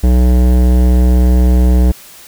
sine tone with hard clipping, 61.74 Hz, B1, in tune, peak -8 dBFS, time 0.03-1.92 s, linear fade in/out 10 ms, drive 16 dB, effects white hiss -37 dBFS RMS until 2.27 s

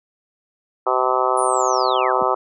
harmonic tone, 128.2 Hz, C3, 35 cents flat, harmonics 3 / 4 / 5 / 6 / 7 / 8 / 9 / 10, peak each -24 / -24 / -24 / -24 / -24 / -24 / -24 / -24 dBFS, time 0.86-2.35 s, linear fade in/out 10 ms
sine linear sweep, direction down, 10000 to 100.2 Hz, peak -27 dBFS, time 1.37-2.23 s, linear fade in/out 5 ms
effects none

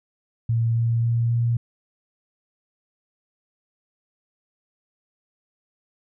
sine tone with pitch steps, 115.2 / 116.07 / 116.94 / 117.82 Hz, A#2 / A#2 / A#2 / A#2, -20 / -7 / +6 / +19 cents, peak -18 dBFS, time 0.49-1.57 s, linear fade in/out 5 ms, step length 270 ms, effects none

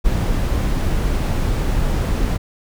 brown noise, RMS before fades -18 dBFS, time 0.04-2.38 s, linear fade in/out 20 ms, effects none

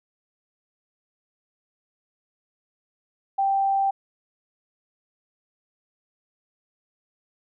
sine tone, 784 Hz, G5, in tune, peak -19 dBFS, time 3.38-3.91 s, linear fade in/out 10 ms, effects none

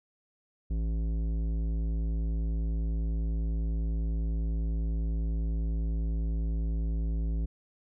sine tone with tanh clipping, 55 Hz, A1, in tune, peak -29 dBFS, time 0.7-7.46 s, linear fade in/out 10 ms, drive 13 dB, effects none

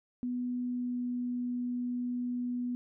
sine tone with pitch glide, 246.9 to 245.5 Hz, B3 to B3, 0 to -10 cents, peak -31 dBFS, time 0.23-2.75 s, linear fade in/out 0 ms, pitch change -10 cents, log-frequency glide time 0.64-1.08 s, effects none

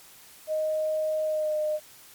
sine tone with pitch glide, 622.3 to 610.9 Hz, D#5 to D#5, 0 to -32 cents, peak -24 dBFS, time 0.47-1.8 s, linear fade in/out 50 ms, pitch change -32 cents, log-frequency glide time 1.24-1.56 s, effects white hiss -51 dBFS RMS until 2.14 s + MP3 96 kbps

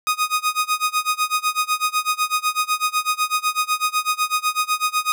sawtooth tone with tremolo, 1244.5 Hz, D#6, in tune, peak -12 dBFS, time 0.07-5.12 s, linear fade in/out 0 ms, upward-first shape sine, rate 8 Hz, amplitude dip 95%, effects none

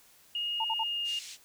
sine tone with pitch glide, 2857 to 2832 Hz, F7 to F7, +39 to +23 cents, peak -30 dBFS, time 0.35-1.19 s, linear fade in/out 2 ms, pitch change -16 cents, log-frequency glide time 0.58-1.06 s
sine tone bursts, 897 Hz, A5, 33 cents sharp, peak -29 dBFS, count 3, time 0.6-0.835 s, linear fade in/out 5 ms, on 43 ms, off 53 ms
white band-pass noise, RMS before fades -45 dBFS, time 1.04-1.38 s, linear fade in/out 50 ms, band 2300 to 7500 Hz, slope 24 dB/octave
effects white hiss -60 dBFS RMS until 1.44 s

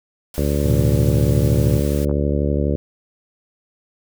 white noise, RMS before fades -36 dBFS, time 0.34-2.05 s, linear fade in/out 2 ms
harmonic tone, 72.1 Hz, D2, 31 cents flat, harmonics 1 / 2 / 3 / 4 / 5 / 6 / 7 / 8, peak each -20 / -23 / -25 / -26 / -27 / -28 / -28 / -29 dBFS, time 0.38-2.76 s, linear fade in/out 0 ms
triangle chord, A suspended second, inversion none, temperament just, 110 / 123.75 / 165 Hz, A2 / B2 / E3, 0 / +4 / +2 cents, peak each -17 / -18 / -21 dBFS, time 0.65-1.8 s, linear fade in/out 10 ms
clicks, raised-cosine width 1 ms, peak -19 / -21 dBFS, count 2, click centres 2.095 / 2.112 s
effects none

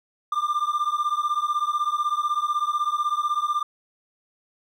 triangle beating tone pair, 1187 / 1203 Hz, D6 / D6, +18 / +41 cents, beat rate 16 Hz, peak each -23 dBFS, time 0.32-3.63 s, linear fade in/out 5 ms, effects none

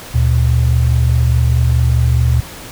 sine tone pair together, 74.5 / 119.32 Hz, D2 / A#2, +25 / +41 cents, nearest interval minor sixth, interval 816 cents, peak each -12 dBFS, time 0.14-2.41 s, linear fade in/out 10 ms, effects pink hiss -32 dBFS RMS until 2.71 s

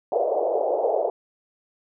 pink band-pass noise, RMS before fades -23 dBFS, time 0.12-1.1 s, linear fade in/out 2 ms, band 430 to 740 Hz, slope 48 dB/octave, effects none

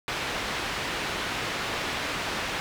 white low-pass noise, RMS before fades -31 dBFS, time 0.08-2.6 s, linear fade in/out 0 ms, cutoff 2800 Hz, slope 12 dB/octave, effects none

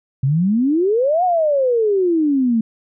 sine exponential two-way sweep, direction up then down, 127.6 to 745 to 218.6 Hz, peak -13 dBFS, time 0.23-2.61 s, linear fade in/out 5 ms, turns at 1.24 s, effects none

